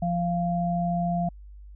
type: tone pair together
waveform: sine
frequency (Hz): 173.3 / 693.2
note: F3 / F5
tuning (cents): -13 / -13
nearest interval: 2 octaves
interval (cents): 2400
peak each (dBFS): -25 / -27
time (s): 0.02-1.29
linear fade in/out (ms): 5
effects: added 50 Hz sine -42 dBFS peak until 1.75 s